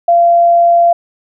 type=tone; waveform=sine; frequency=687 Hz; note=F5; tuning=29 cents flat; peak=-5 dBFS; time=0.08-0.93 s; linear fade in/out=5 ms; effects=none